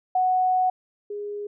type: tone pair in turn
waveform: sine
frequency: 740 / 412 Hz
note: F#5 / G#4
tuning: 0 / -14 cents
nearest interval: minor seventh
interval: 1014 cents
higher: first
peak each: -18 / -29 dBFS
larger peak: first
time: 0.15-0.7 / 1.1-1.47 s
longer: first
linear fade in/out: 5 ms
effects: none